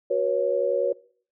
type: chord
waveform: sine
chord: F# suspended fourth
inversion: none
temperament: equal with one note detuned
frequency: 370 / 483.4 / 554.4 Hz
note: F#4 / B4 / C#5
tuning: 0 / -37 / 0 cents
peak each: -28 / -25 / -23 dBFS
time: 0.1-0.93 s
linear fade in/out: 10 ms
effects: noise-tail reverb RT60 0.5 s tail -21 dB re dry